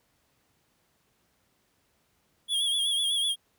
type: tone with vibrato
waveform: square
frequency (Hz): 3322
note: G#7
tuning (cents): 0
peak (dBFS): -25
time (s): 2.48-3.36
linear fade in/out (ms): 50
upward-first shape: sine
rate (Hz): 8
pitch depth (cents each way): 62
effects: pink hiss -70 dBFS RMS until 3.58 s + high-pass 60 Hz 12 dB/octave